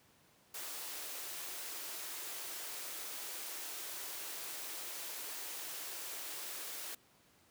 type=high-pass noise; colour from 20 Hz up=white; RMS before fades=-44 dBFS; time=0.54-6.95 s; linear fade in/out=5 ms; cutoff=290 Hz; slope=96 dB/octave; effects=pink hiss -67 dBFS RMS until 7.5 s + high-pass 100 Hz 12 dB/octave